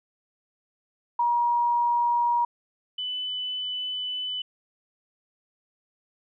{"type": "tone pair in turn", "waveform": "sine", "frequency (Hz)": [953, 2999], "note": ["A#5", "F#7"], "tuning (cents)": [38, 23], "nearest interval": "octave + minor sixth", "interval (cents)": 1985, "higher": "second", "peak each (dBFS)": [-20, -28], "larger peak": "first", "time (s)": [[1.19, 2.45], [2.98, 4.42]], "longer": "second", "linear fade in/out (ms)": 5, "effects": []}